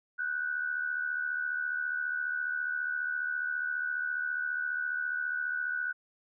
sine tone pair together, 1473 / 1547.7 Hz, F#6 / G6, -8 / -23 cents, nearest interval minor second, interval 85 cents, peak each -31 / -37 dBFS, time 0.18-5.93 s, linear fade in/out 20 ms, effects none

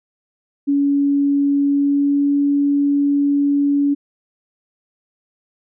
sine tone with pitch glide, 282.4 to 284.4 Hz, C#4 to C#4, +32 to +45 cents, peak -13 dBFS, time 0.67-3.95 s, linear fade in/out 20 ms, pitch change +13 cents, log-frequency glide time 1.66-2.35 s, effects none

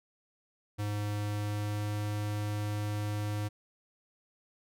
square tone with pitch glide, 103.83 to 104.49 Hz, G#2 to G#2, 0 to +11 cents, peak -32 dBFS, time 0.78-3.49 s, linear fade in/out 20 ms, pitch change +11 cents, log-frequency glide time 1.22-1.93 s, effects none

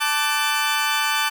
20% pulse chord, D major, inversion second, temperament equal with one note detuned, 880 / 1174.7 / 1508.5 Hz, A5 / D6 / F#6, 0 / 0 / +33 cents, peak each -19 dBFS, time 0-1.3 s, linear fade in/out 20 ms, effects none

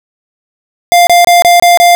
square tone bursts, 698.5 Hz, F5, in tune, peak -3 dBFS, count 6, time 0.92-1.95 s, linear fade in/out 0 ms, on 150 ms, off 26 ms, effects none

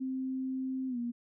sine tone with pitch glide, 261.6 to 238.5 Hz, C4 to A#3, 0 to +40 cents, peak -32 dBFS, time 0-1.12 s, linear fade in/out 20 ms, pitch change -160 cents, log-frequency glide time 0.88-0.98 s, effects none

